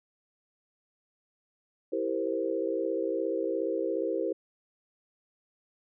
sine chord, C dominant seventh, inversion first, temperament equal, 329.6 / 392 / 466.2 / 523.3 Hz, E4 / G4 / Bb4 / C5, 0 / 0 / 0 / 0 cents, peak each -33 dBFS, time 1.92-4.33 s, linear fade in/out 10 ms, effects none

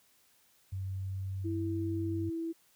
sine tone with pitch glide, 95.4 to 96.34 Hz, G2 to G2, -47 to -30 cents, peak -34 dBFS, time 0.72-2.3 s, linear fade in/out 10 ms, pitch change +17 cents, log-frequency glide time 0.83-1.84 s
sine tone, 329.6 Hz, E4, in tune, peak -33 dBFS, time 1.44-2.53 s, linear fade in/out 20 ms
effects white hiss -67 dBFS RMS until 2.75 s

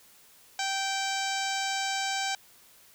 harmonic tone, 779 Hz, G5, 11 cents flat, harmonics 1 / 2 / 3 / 4 / 5 / 6 / 7 / 8 / 9 / 10, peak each -32 / -35 / -37 / -38 / -39 / -40 / -40 / -41 / -42 / -42 dBFS, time 0.59-2.35 s, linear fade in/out 2 ms, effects white hiss -57 dBFS RMS until 2.94 s

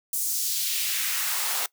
white noise with high-pass filter sweep, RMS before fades -27 dBFS, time 0.13-1.66 s, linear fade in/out 2 ms, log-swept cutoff 8700 to 600 Hz, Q 1.3, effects noise-tail reverb RT60 0.1 s tail -20 dB re dry

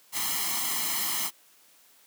white noise with comb filter, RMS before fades -29 dBFS, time 0.12-1.31 s, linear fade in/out 50 ms, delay 0.97 ms, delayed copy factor +0.9, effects white hiss -59 dBFS RMS until 2.06 s + high-pass 200 Hz 12 dB/octave

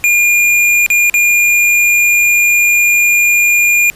square tone with dropouts, 2416 Hz, D7, 48 cents sharp, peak -8 dBFS, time 0.04-3.9 s, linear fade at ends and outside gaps 0 ms, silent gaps 0.863-0.902 / 1.098-1.141 s, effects pink hiss -40 dBFS RMS until 3.95 s + resampled to 32000 Hz

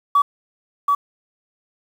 sine tone with echo, 1141 Hz, C#6, 50 cents sharp, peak -10 dBFS, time 0.15-0.22 s, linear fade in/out 5 ms, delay 730 ms, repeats 1, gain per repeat -3 dB, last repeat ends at 0.95 s, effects tanh soft clip ceiling -7 dBFS + 7-bit

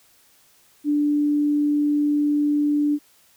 sine tone, 293.7 Hz, D4, in tune, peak -17 dBFS, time 0.84-2.99 s, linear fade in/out 50 ms, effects white hiss -57 dBFS RMS until 3.36 s

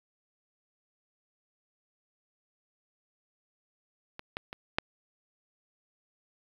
clicks, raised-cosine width 0.3 ms, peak -24 / -17 / -23 / -9 dBFS, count 4, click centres 4.194 / 4.369 / 4.529 / 4.785 s, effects low-pass 5000 Hz 12 dB/octave + 8-bit

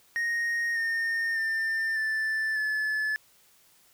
triangle tone with pitch steps, 1864.7 / 1829.5 / 1794.9 / 1761.1 / 1727.8 Hz, A#6 / A#6 / A6 / A6 / A6, 0 / -33 / +34 / +1 / -32 cents, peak -24 dBFS, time 0.16-3.16 s, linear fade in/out 0 ms, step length 600 ms, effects white hiss -61 dBFS RMS until 3.93 s

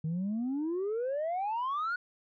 sine exponential sweep, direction up, 153.1 to 1480 Hz, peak -28 dBFS, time 0.04-1.96 s, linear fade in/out 5 ms, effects tanh soft clip ceiling -28 dBFS

